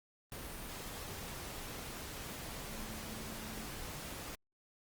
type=tone in noise; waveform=sine; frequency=219.4 Hz; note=A3; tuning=5 cents flat; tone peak=-49 dBFS; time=2.69-3.65 s; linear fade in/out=0 ms; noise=pink; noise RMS=-45 dBFS; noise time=0.32-4.35 s; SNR=-7 dB; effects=Opus 32 kbps

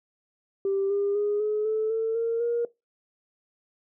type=tone with pitch steps; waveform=sine; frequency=392 / 402.6 / 413.4 / 424.5 / 436 / 447.7 / 459.8 / 472.1 Hz; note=G4 / G4 / G#4 / G#4 / A4 / A4 / A#4 / A#4; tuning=0 / +46 / -8 / +38 / -16 / +30 / -24 / +22 cents; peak=-22 dBFS; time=0.65-2.65 s; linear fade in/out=2 ms; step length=250 ms; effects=noise-tail reverb RT60 0.2 s tail -20 dB re dry + tanh soft clip ceiling -18 dBFS

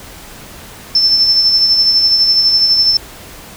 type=tone with tremolo; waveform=sine; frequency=5310 Hz; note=E8; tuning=12 cents sharp; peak=-6 dBFS; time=0.95-2.97 s; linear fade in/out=2 ms; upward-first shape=sine; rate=12 Hz; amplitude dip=40%; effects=pink hiss -34 dBFS RMS until 3.56 s

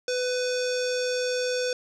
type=tone with low-pass filter; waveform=square; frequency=499.6 Hz; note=B4; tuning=20 cents sharp; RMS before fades=-27 dBFS; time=0.08-1.73 s; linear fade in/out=2 ms; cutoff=5900 Hz; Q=3.8; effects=none

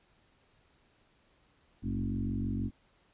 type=tone with frequency modulation; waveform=sine; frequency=160 Hz; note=D#3; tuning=49 cents sharp; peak=-30 dBFS; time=1.82-2.71 s; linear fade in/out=50 ms; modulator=46.4 Hz; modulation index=2.7; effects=pink hiss -68 dBFS RMS until 3.13 s + resampled to 8000 Hz

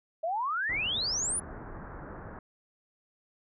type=exponential sweep; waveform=sine; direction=up; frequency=623 to 10240 Hz; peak=-28 dBFS; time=0.23-1.4 s; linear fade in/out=10 ms
type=low-pass noise; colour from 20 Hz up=pink; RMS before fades=-43 dBFS; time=0.69-2.39 s; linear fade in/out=2 ms; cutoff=1700 Hz; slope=48 dB/octave
effects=none

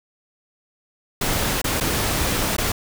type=noise with dropouts; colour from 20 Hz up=pink; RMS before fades=-22 dBFS; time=1.21-2.72 s; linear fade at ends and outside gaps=5 ms; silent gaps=1.617-1.642 / 1.802-1.808 / 2.567-2.582 s; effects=none

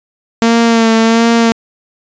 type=tone with vibrato; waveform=sawtooth; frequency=228.2 Hz; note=A#3; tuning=37 cents flat; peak=-3 dBFS; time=0.42-1.52 s; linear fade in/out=0 ms; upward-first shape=sine; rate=1.4 Hz; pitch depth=30 cents each way; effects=resampled to 16000 Hz

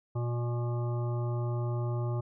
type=harmonic tone; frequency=120 Hz; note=B2; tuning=49 cents flat; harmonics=1 / 3 / 5 / 7 / 9 / 10; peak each=-29 / -39 / -43 / -46 / -48 / -49 dBFS; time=0.15-2.21 s; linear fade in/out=10 ms; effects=none

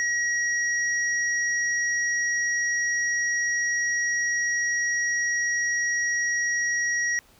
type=tone pair together; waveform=sine; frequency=1906 / 5707 Hz; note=A#6 / F8; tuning=+38 / +37 cents; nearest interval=octave + perfect fifth; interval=1899 cents; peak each=-23 / -30 dBFS; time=0-7.19 s; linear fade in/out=0 ms; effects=pink hiss -57 dBFS RMS until 7.39 s

